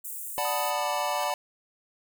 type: high-pass noise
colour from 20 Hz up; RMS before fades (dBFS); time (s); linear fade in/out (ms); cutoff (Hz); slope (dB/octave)
white; -37; 0.04-0.71; 10; 7500; 48
type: chord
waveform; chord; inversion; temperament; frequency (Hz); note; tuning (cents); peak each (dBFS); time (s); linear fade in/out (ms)
square; B minor seventh; first; equal; 587.3 / 740 / 880 / 987.8; D5 / F#5 / A5 / B5; 0 / 0 / 0 / 0; -33; 0.38-1.34; 0
type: tone with pitch glide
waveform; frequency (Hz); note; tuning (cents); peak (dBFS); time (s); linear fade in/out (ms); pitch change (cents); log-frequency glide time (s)
sine; 1244.5 to 1177.4; D#6 to D6; 0 to +4; -36; 0.45-1.3; 0; -96; 0.71-0.89
type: tone with exponential growth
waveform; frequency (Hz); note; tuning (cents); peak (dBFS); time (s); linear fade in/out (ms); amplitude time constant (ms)
5% pulse; 1566; G6; -2; -28; 1.02-1.24; 1; 46
effects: none